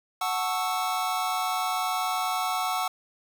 square chord, F# minor seventh, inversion none, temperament equal, 740 / 880 / 1108.7 / 1318.5 Hz, F#5 / A5 / C#6 / E6, 0 / 0 / 0 / 0 cents, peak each -30 / -35 / -33 / -32 dBFS, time 0.21-2.88 s, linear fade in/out 5 ms, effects none

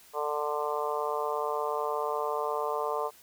harmonic tone, 148.6 Hz, D3, 21 cents sharp, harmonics 3 / 4 / 5 / 6 / 7 / 8, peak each -33 / -35 / -37 / -37 / -34 / -38 dBFS, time 0.13-3.11 s, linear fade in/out 50 ms, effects white hiss -56 dBFS RMS until 3.22 s

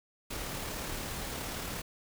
pink noise with amplitude modulation, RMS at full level -37 dBFS, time 0.3-1.82 s, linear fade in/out 10 ms, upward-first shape sine, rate 37.1 Hz, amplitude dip 25%, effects none

